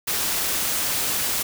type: noise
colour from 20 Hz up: white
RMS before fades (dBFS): -24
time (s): 0.07-1.43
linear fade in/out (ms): 10
effects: none